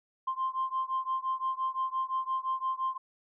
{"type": "beating tone pair", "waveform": "sine", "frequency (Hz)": [1046.5, 1052.3], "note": ["C6", "C6"], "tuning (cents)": [0, 10], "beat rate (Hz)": 5.8, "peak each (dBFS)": [-31, -32], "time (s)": [0.27, 2.98], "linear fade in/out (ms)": 10, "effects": ["tanh soft clip ceiling -23 dBFS"]}